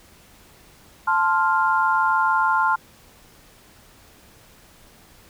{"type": "chord", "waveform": "sine", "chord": "F major", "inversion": "first", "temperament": "equal", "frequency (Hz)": [880, 1046.5, 1396.9], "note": ["A5", "C6", "F6"], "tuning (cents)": [0, 0, 0], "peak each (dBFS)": -21, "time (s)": [1.07, 2.76], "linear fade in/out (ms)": 10, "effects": ["pink hiss -51 dBFS RMS until 5.29 s"]}